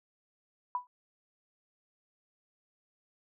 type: tone with exponential decay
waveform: sine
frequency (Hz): 987.8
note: B5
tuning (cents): 0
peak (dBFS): -26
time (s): 0.75-0.87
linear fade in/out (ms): 1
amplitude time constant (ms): 26
effects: none